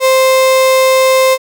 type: tone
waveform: 35% pulse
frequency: 523.3 Hz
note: C5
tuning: in tune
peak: -5 dBFS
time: 0-1.38 s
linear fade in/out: 50 ms
effects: none